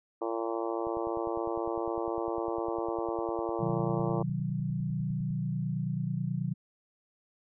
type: harmonic tone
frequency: 114.1 Hz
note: A#2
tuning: 37 cents flat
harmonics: 3 / 4 / 5 / 6 / 7 / 8 / 9 / 10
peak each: -34 / -36 / -38 / -40 / -41 / -42 / -43 / -44 dBFS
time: 0.21-4.23 s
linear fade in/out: 10 ms
type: click train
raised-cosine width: 5 ms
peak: -36 dBFS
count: 45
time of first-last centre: 0.87-5.305 s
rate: 9.92 Hz
type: chord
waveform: sine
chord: B major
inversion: none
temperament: equal with one note detuned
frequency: 126.43 / 155.56 / 185 Hz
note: B2 / D#3 / F#3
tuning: +41 / 0 / 0 cents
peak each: -34 / -33 / -34 dBFS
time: 3.6-6.54 s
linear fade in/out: 10 ms
effects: none